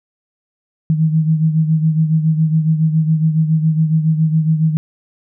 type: beating tone pair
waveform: sine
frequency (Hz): 157.3 / 164.5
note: D#3 / E3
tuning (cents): +19 / -3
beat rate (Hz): 7.2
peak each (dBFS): -12 / -19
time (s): 0.9-4.77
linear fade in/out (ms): 0
effects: none